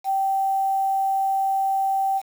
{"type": "tone with quantisation", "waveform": "sine", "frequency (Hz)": 777, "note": "G5", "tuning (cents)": -16, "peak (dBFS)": -19, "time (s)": [0.04, 2.22], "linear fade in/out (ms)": 50, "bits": 7, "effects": []}